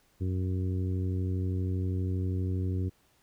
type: harmonic tone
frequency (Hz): 92.5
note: F#2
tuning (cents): 0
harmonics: 1 / 2 / 3 / 4 / 5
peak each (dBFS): -28 / -38 / -38 / -41 / -48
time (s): 0.2-2.9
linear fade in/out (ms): 20
effects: pink hiss -67 dBFS RMS until 3.22 s